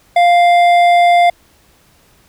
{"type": "tone with hard clipping", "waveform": "sine", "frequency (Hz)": 698.5, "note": "F5", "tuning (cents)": 0, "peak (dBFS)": -8, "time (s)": [0.16, 1.3], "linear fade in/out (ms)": 5, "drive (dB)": 9, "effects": ["pink hiss -51 dBFS RMS until 2.28 s"]}